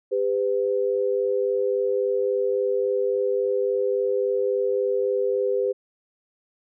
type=tone pair together; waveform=sine; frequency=399.8 / 503.4 Hz; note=G4 / B4; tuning=+34 / +33 cents; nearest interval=major third; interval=399 cents; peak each=-23 dBFS; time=0.11-5.73 s; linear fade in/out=20 ms; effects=none